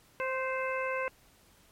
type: harmonic tone with a mistuned harmonic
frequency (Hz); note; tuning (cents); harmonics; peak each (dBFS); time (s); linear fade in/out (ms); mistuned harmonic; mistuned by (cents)
523.3; C5; 0; 1 / 2 / 3 / 4 / 5; -33 / -36 / -38 / -39 / -40; 0.2-1.08; 0; 3; -24
effects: pink hiss -62 dBFS RMS until 1.71 s + MP3 64 kbps